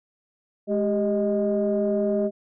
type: tone cluster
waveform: sine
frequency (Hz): 209.9 / 394.8 / 621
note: G#3 / G4 / D#5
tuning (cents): +19 / +12 / -3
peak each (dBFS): -24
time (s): 0.67-2.31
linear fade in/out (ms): 50
effects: tanh soft clip ceiling -13 dBFS